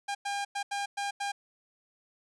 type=tone bursts at uneven times; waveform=sawtooth; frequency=805 Hz; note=G5; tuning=46 cents sharp; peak=-27 dBFS; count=6; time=0.08-0.15 / 0.25-0.45 / 0.55-0.63 / 0.71-0.86 / 0.97-1.11 / 1.2-1.32 s; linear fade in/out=10 ms; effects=resampled to 22050 Hz